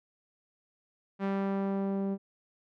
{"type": "tone with low-pass filter sweep", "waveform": "sawtooth", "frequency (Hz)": 196, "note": "G3", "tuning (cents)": 0, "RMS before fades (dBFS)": -31, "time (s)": [1.19, 2.18], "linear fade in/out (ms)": 50, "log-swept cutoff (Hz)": [2000, 470], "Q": 0.74, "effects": []}